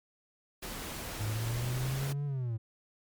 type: noise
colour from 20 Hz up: pink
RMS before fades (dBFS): -40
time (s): 0.62-2.13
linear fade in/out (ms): 10
type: linear two-way sweep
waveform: triangle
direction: up then down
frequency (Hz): 103.83 to 145.3 to 108.3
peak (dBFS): -29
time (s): 1.19-2.58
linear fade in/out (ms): 20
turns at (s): 2.25
effects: MP3 96 kbps